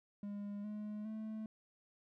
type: tone with pitch steps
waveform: triangle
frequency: 203.7 / 210.6 / 217.8 Hz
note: G#3 / G#3 / A3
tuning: -33 / +24 / -17 cents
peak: -39 dBFS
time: 0.23-1.46 s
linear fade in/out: 2 ms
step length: 410 ms
effects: none